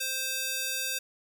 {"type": "tone with high-pass filter", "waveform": "square", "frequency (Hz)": 523.3, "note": "C5", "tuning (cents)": 0, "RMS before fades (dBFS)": -32, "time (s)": [0, 0.99], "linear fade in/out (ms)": 10, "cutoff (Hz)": 2700, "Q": 0.57, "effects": []}